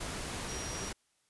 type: tone in noise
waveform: sine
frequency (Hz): 5700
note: F8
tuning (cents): +34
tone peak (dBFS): -43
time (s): 0.48-0.9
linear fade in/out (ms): 10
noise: pink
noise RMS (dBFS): -39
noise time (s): 0-0.93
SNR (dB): -7
effects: white hiss -74 dBFS RMS until 1.29 s + resampled to 24000 Hz